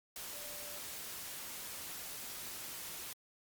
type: tone in noise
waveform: sine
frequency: 587.3 Hz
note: D5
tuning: in tune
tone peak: -54 dBFS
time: 0.33-0.79 s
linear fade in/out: 2 ms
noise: white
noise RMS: -45 dBFS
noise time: 0.16-3.13 s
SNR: -12 dB
effects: Opus 48 kbps